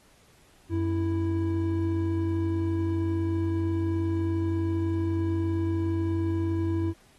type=tone pair together; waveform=triangle; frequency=92.5 / 329.6 Hz; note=F#2 / E4; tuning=0 / 0 cents; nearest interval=octave + minor seventh; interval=2200 cents; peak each=-25 dBFS; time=0.69-6.94 s; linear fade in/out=50 ms; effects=pink hiss -60 dBFS RMS until 7.18 s + AAC 32 kbps